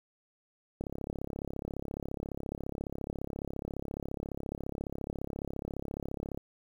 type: click train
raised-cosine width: 2 ms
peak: -23 dBFS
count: 193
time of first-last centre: 0.81-6.375 s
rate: 34.5 Hz
effects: 9-bit